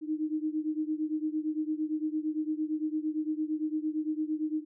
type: beating tone pair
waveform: sine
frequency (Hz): 306.3 / 315.1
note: D#4 / D#4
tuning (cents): -27 / +22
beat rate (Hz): 8.8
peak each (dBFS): -31 / -33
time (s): 0.01-4.65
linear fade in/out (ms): 50
effects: none